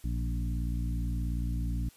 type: harmonic tone with a mistuned harmonic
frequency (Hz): 58.6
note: A#1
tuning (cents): +10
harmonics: 1 / 2 / 3 / 4 / 5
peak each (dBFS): -30 / -36 / -40 / -42 / -44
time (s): 0.04-1.89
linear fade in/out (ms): 5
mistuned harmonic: 2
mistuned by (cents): +22
effects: white hiss -59 dBFS RMS until 1.96 s + resampled to 32000 Hz